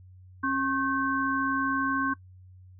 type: tone cluster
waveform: sine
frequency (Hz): 271.3 / 1081 / 1543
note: C#4 / C#6 / G6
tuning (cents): -37 / -44 / -28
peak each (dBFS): -29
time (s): 0.43-2.14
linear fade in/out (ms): 10
effects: noise-tail reverb RT60 0.1 s tail -20 dB re dry + added 92 Hz sine -48 dBFS peak until 2.79 s